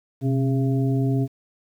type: harmonic tone with a mistuned harmonic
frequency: 135.5 Hz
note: C#3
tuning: 39 cents flat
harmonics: 1 / 2 / 3 / 5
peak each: -20 / -24 / -30 / -36 dBFS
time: 0.21-1.28 s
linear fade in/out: 50 ms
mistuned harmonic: 1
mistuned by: -82 cents
effects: 9-bit